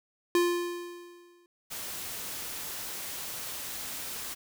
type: tone with exponential decay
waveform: square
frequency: 349.2 Hz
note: F4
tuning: in tune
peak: -21 dBFS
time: 0.35-1.46 s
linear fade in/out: 1 ms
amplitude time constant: 240 ms
type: noise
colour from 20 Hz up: white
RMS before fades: -38 dBFS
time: 1.7-4.35 s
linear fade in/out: 20 ms
effects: none